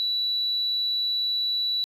sine tone, 3942 Hz, B7, 4 cents flat, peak -22 dBFS, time 0-1.84 s, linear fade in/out 0 ms, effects tanh soft clip ceiling -18 dBFS

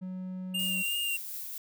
triangle tone, 185 Hz, F#3, in tune, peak -33 dBFS, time 0.01-0.83 s, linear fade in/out 20 ms
square tone with vibrato, 2794 Hz, F7, in tune, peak -30 dBFS, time 0.54-1.17 s, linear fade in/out 10 ms, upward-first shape sine, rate 2.8 Hz, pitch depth 24 cents each way
violet noise with tremolo, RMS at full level -38 dBFS, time 0.59-1.58 s, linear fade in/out 2 ms, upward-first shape sine, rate 4.2 Hz, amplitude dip 25%
effects none

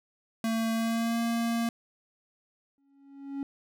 square tone with pitch glide, 225.6 to 231.9 Hz, A3 to A#3, +44 to -9 cents, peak -27 dBFS, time 0.44-1.69 s, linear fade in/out 2 ms, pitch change +47 cents, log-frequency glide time 0.73-1.2 s
triangle tone with exponential growth, 277.2 Hz, C#4, in tune, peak -27 dBFS, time 2.78-3.43 s, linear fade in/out 1 ms, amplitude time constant 140 ms
effects none

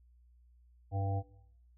harmonic tone, 98.2 Hz, G2, 4 cents sharp, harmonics 1 / 3 / 5 / 7 / 8, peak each -31 / -45 / -45 / -43 / -43 dBFS, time 0.91-1.23 s, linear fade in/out 50 ms, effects noise-tail reverb RT60 0.7 s tail -19 dB re dry + added 60 Hz sine -60 dBFS peak until 1.77 s

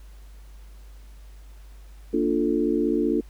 sine chord, Bb major seventh, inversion none, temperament equal, 233.1 / 293.7 / 349.2 / 440 Hz, Bb3 / D4 / F4 / A4, 0 / 0 / 0 / 0 cents, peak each -27 / -24 / -25 / -27 dBFS, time 2.13-3.21 s, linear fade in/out 10 ms, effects added 50 Hz sine -42 dBFS peak until 3.29 s + pink hiss -58 dBFS RMS until 3.29 s

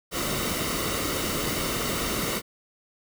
pink noise with comb filter, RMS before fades -28 dBFS, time 0.11-2.42 s, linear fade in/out 50 ms, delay 1.2 ms, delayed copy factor -0.55, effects none

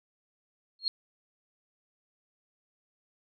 sine tone with exponential growth, 4263 Hz, C8, 32 cents sharp, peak -21 dBFS, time 0.79-0.88 s, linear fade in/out 1 ms, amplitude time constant 18 ms, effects none

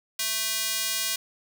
square tone with high-pass filter, 220 Hz, A3, in tune, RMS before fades -28 dBFS, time 0.19-1.16 s, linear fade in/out 5 ms, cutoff 3500 Hz, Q 0.63, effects none

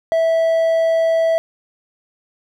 triangle tone, 655 Hz, E5, 11 cents flat, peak -11 dBFS, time 0.12-1.38 s, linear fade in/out 0 ms, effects none

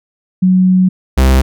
sine / 45% pulse tone pair in turn, 185 / 65.62 Hz, F#3 / C2, 0 / +6 cents, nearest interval octave + tritone, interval 1794 cents, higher first, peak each -6 dBFS, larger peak neither, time 0.42-0.89 / 1.17-1.42 s, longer first, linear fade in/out 10 ms, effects none

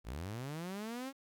sawtooth linear sweep, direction up, 48.29 to 277.5 Hz, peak -36 dBFS, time 0.04-1.13 s, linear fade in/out 50 ms, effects 12-bit

